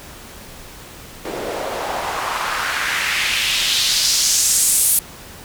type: noise with band-pass filter sweep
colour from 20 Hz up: white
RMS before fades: -19 dBFS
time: 1.25-4.99 s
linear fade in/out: 2 ms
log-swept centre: 390 to 11000 Hz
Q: 1.9
effects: pink hiss -38 dBFS RMS until 5.44 s